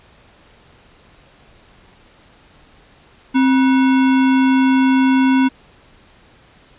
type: tone with sample-and-hold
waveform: sine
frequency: 263 Hz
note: C4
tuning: 9 cents sharp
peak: -10 dBFS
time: 3.34-5.49 s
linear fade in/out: 20 ms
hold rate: 1225 Hz
effects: pink hiss -49 dBFS RMS until 6.78 s + resampled to 8000 Hz